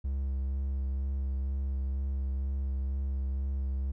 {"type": "tone with vibrato", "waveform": "triangle", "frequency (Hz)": 67.3, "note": "C2", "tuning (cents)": 49, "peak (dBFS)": -27, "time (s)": [0.04, 3.92], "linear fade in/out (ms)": 10, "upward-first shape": "sine", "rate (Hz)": 2.1, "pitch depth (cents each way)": 19, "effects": []}